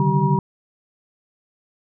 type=tone cluster; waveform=sine; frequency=138.9 / 151.1 / 193.2 / 386.3 / 956 Hz; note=C#3 / D3 / G3 / G4 / A#5; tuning=+4 / +50 / -25 / -25 / +43 cents; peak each=-21 / -19 / -22 / -26 / -22 dBFS; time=0-0.39 s; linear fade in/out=2 ms; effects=none